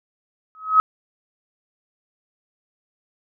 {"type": "tone with exponential growth", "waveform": "sine", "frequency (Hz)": 1276, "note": "D#6", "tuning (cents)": 43, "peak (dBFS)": -7, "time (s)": [0.55, 0.8], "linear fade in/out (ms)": 0, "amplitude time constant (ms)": 54, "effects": []}